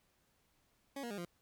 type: tone with pitch steps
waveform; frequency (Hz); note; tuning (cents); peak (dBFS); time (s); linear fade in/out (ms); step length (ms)
20% pulse; 277.2 / 237.2 / 202.9 / 173.62; C#4 / A#3 / G#3 / F3; 0 / +30 / -40 / -10; -36; 0.96-1.252; 5; 73
effects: pink hiss -75 dBFS RMS until 1.41 s